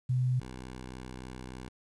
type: tone pair in turn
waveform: sine / 10% pulse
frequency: 126.5 / 63.38 Hz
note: B2 / B1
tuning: +42 / +46 cents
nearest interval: octave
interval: 1196 cents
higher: first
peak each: -25 / -33 dBFS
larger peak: first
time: 0.09-0.4 / 0.4-1.69 s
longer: second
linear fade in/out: 10 ms
effects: resampled to 22050 Hz + 10-bit